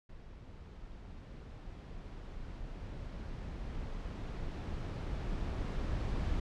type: noise with level ramp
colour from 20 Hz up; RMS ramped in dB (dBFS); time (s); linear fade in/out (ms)
brown; -51 to -34; 0.09-6.4; 5
effects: low-pass 5000 Hz 12 dB/octave